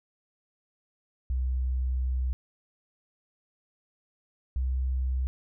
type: tone pair in turn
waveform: sine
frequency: 63.7 / 64.44 Hz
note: C2 / C2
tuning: -46 / -26 cents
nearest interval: unison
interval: 20 cents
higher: second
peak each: -25 dBFS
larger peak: neither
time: 1.3-2.33 / 4.56-5.27 s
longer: first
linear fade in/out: 0 ms
effects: none